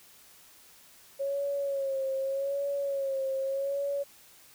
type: tone with vibrato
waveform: sine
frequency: 549 Hz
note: C#5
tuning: 17 cents flat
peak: -28 dBFS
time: 1.19-4.04 s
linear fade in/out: 20 ms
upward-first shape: sine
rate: 0.83 Hz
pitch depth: 47 cents each way
effects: white hiss -56 dBFS RMS until 4.54 s